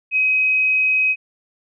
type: tone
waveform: sine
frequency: 2531 Hz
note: D#7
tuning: 29 cents sharp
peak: -14 dBFS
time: 0.11-1.16 s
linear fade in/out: 50 ms
effects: none